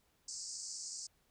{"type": "band-pass noise", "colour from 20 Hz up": "white", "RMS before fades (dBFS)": -45, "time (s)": [0.28, 1.07], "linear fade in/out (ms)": 5, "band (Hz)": [4600, 8300], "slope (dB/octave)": 96, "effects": ["pink hiss -74 dBFS RMS until 1.3 s"]}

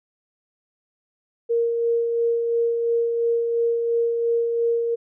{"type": "tone with tremolo", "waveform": "sine", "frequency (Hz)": 466.2, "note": "A#4", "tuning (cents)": 0, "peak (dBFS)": -17, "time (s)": [1.49, 4.96], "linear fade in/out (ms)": 20, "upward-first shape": "sine", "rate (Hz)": 2.9, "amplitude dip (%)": 35, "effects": []}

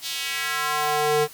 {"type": "tone with high-pass filter sweep", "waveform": "square", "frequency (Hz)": 150.2, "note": "D3", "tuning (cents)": 39, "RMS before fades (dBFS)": -24, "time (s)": [0.01, 1.28], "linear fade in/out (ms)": 50, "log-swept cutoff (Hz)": [4100, 360], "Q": 1.7, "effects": ["white hiss -45 dBFS RMS until 1.33 s"]}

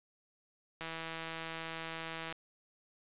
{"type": "click train", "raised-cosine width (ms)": 0.3, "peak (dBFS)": -25, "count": 248, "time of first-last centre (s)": [0.81, 2.325], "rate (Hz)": 163, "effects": ["resampled to 8000 Hz", "11-bit"]}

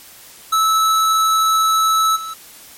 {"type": "tone with level steps", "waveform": "square", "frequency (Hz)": 1306, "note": "E6", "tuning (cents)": -17, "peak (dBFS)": [-13, -26], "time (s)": [0.52, 2.34], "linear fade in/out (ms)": 10, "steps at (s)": 2.15, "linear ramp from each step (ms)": 20, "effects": ["white hiss -41 dBFS RMS until 2.77 s", "MP3 64 kbps"]}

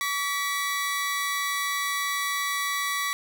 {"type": "tone pair together", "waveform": "sawtooth", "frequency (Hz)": [1140, 1955.4], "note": ["C#6", "B6"], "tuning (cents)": [48, -18], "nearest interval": "major sixth", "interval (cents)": 934, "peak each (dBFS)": -25, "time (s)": [0.01, 3.13], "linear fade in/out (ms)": 0, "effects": []}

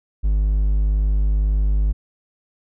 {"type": "tone", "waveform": "triangle", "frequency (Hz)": 51, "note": "G#1", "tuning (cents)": -31, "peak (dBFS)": -13, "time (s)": [0.23, 1.93], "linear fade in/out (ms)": 20, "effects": []}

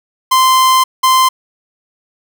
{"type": "tone pair in turn", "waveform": "45% pulse", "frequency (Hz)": [1039, 1039], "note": ["C6", "C6"], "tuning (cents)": [-12, -12], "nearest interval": "unison", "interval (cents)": 0, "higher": "neither", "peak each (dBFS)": -7, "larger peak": "neither", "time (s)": [[0.31, 0.84], [1.03, 1.29]], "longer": "first", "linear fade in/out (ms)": 10, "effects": []}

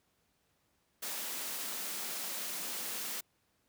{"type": "high-pass noise", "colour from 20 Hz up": "white", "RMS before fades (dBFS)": -39, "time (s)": [1.02, 3.21], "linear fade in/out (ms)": 10, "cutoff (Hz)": 170, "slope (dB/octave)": 96, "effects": ["pink hiss -75 dBFS RMS until 3.68 s", "high-pass 60 Hz 12 dB/octave"]}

